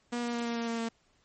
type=tone with pitch steps; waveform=sawtooth; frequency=240.2 / 238.3 / 236.3 / 234.4 / 232.6 / 230.7 / 228.8 Hz; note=B3 / A#3 / A#3 / A#3 / A#3 / A#3 / A#3; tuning=-48 / +38 / +24 / +10 / -4 / -18 / -32 cents; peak=-27 dBFS; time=0.12-0.89 s; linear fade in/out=10 ms; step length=110 ms; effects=pink hiss -69 dBFS RMS until 1.24 s + MP3 32 kbps